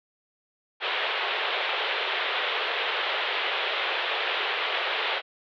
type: band-pass noise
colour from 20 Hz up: white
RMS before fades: -28 dBFS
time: 0.8-5.22 s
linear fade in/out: 50 ms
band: 390 to 3600 Hz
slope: 48 dB/octave
effects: none